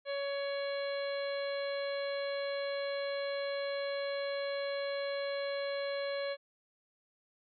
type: harmonic tone with a mistuned harmonic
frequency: 560 Hz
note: C#5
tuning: 18 cents sharp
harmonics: 1 / 2 / 3 / 4 / 5 / 6 / 7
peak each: -34 / -47 / -45 / -47 / -53 / -50 / -47 dBFS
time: 0.05-6.37 s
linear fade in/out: 50 ms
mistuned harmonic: 7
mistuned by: +74 cents
effects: none